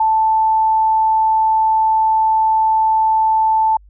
sine tone, 880 Hz, A5, in tune, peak -11 dBFS, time 0-3.77 s, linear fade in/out 5 ms, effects added 50 Hz sine -42 dBFS peak until 3.89 s

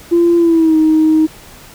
sine tone with pitch glide, 342.2 to 313.8 Hz, F4 to D#4, -35 to +15 cents, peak -6 dBFS, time 0.11-1.27 s, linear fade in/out 20 ms, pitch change -150 cents, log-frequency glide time 0.37-0.77 s, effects tanh soft clip ceiling -3 dBFS + pink hiss -38 dBFS RMS until 1.74 s

